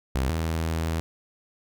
sawtooth tone pair in turn, 65.41 / 81.26 Hz, C2 / E2, 0 / -24 cents, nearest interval major third, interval 376 cents, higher second, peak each -19 / -21 dBFS, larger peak first, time 0.15-0.3 / 0.3-1 s, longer second, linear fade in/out 0 ms, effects none

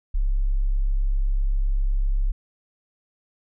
sine tone, 33.87 Hz, C#1, 39 cents flat, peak -18 dBFS, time 0.14-2.32 s, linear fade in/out 10 ms, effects none

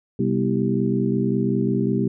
harmonic tone with a mistuned harmonic, 65.41 Hz, C2, in tune, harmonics 2 / 3 / 4 / 5 / 6, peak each -25 / -23 / -24 / -27 / -26 dBFS, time 0.19-2.08 s, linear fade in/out 5 ms, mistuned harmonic 4, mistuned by -110 cents, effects none

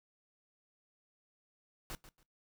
pink noise with echo, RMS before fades -43 dBFS, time 1.9-1.95 s, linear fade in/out 0 ms, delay 140 ms, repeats 2, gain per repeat -13 dB, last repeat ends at 2.23 s, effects noise-tail reverb RT60 0.2 s tail -21 dB re dry

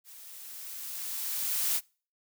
blue noise with level ramp, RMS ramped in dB -50 to -27 dBFS, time 0.04-1.81 s, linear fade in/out 50 ms, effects noise-tail reverb RT60 0.4 s tail -26 dB re dry

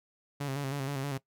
sawtooth tone with vibrato, 138.59 Hz, C#3, in tune, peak -28 dBFS, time 0.4-1.18 s, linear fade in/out 10 ms, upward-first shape square, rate 6.3 Hz, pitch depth 52 cents each way, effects noise-tail reverb RT60 0.1 s tail -18 dB re dry

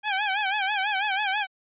15% pulse tone with vibrato, 805 Hz, G5, 46 cents sharp, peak -17 dBFS, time 0.03-1.47 s, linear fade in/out 50 ms, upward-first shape sine, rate 6.1 Hz, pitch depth 110 cents each way, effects resampled to 8000 Hz

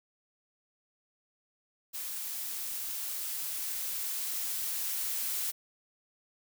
blue noise with level ramp, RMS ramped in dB -38 to -33 dBFS, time 1.93-5.52 s, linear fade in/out 20 ms, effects none

